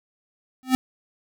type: tone with exponential growth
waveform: square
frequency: 258.3 Hz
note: C4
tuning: 22 cents flat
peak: -13 dBFS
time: 0.63-0.75 s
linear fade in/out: 0 ms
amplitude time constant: 26 ms
effects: none